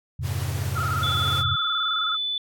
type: chord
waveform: sine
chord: F minor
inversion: none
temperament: equal with one note detuned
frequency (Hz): 87.31 / 103.83 / 133.87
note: F2 / Ab2 / C3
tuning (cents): 0 / 0 / +40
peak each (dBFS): -29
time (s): 0.19-1.56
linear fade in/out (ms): 10
type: high-pass noise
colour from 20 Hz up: pink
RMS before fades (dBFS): -37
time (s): 0.22-1.44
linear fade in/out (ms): 50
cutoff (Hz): 150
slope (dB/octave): 48
type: tone with vibrato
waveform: sine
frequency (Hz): 1333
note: E6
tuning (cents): +19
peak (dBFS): -25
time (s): 0.75-2.17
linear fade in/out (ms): 20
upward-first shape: square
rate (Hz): 19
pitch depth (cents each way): 71
type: tone with pitch glide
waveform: sine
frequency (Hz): 3462 to 3490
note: A7 to A7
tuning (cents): -29 to -15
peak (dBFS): -24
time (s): 1.03-2.38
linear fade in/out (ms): 2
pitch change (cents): +14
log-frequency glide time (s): 1.18-1.9
effects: AAC 64 kbps